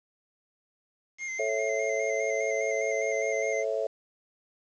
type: tone with vibrato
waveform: square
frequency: 2100 Hz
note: C7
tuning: 6 cents sharp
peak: -33 dBFS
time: 1.18-3.65 s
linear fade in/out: 50 ms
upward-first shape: square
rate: 4.9 Hz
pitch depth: 23 cents each way
type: chord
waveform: sine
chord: A major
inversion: none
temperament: just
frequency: 440 / 550 / 660 Hz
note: A4 / C#5 / E5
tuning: 0 / -14 / +2 cents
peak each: -31 dBFS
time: 1.39-3.87 s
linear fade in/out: 5 ms
effects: resampled to 16000 Hz + 9-bit